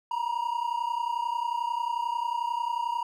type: tone pair together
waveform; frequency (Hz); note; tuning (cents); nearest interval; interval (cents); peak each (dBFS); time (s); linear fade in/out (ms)
triangle; 932.3 / 963.5; A#5 / B5; 0 / -43; minor second; 57; -28 / -28; 0.11-3.03; 5
effects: none